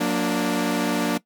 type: chord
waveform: sawtooth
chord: Gb augmented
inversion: none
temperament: equal with one note detuned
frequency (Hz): 181.82 / 233.1 / 293.7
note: Gb3 / Bb3 / D4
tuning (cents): -30 / 0 / 0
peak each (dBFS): -23 / -21 / -20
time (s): 0-1.18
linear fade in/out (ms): 10
effects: noise-tail reverb RT60 0.1 s tail -19 dB re dry